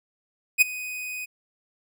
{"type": "tone with ADSR envelope", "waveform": "45% pulse", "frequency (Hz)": 2497, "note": "D#7", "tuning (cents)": 6, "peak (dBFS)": -11, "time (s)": [0.58, 1.26], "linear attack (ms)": 35, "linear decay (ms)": 15, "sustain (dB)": -20, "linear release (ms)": 20, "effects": []}